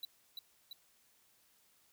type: tone with echo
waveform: square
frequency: 3951 Hz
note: B7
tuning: in tune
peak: -40 dBFS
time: 0.03-0.05 s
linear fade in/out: 2 ms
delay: 340 ms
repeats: 2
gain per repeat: -3 dB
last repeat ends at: 0.73 s
effects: white hiss -70 dBFS RMS until 1.92 s